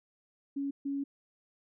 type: tone bursts at uneven times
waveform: sine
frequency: 278.9 Hz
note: C#4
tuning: 11 cents sharp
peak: -31 dBFS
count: 2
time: 0.56-0.71 / 0.85-1.04 s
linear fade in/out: 10 ms
effects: none